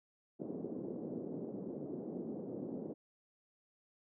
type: band-pass noise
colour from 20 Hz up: pink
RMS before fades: -43 dBFS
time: 0.39-2.94 s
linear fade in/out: 20 ms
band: 190 to 470 Hz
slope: 24 dB/octave
effects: none